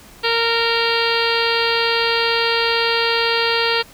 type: harmonic tone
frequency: 462.3 Hz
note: A#4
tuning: 14 cents flat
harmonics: 1 / 2 / 3 / 4 / 5 / 6 / 7 / 8 / 9 / 10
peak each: -21 / -24 / -24 / -25 / -27 / -24 / -26 / -29 / -26 / -26 dBFS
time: 0.23-3.83 s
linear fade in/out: 20 ms
effects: pink hiss -44 dBFS RMS until 3.93 s